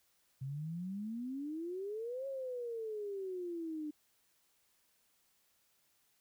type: exponential two-way sweep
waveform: sine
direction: up then down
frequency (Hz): 130 to 550 to 296.7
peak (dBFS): -38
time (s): 0.41-3.91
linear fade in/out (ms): 10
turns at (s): 2.27
effects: white hiss -74 dBFS RMS until 6.2 s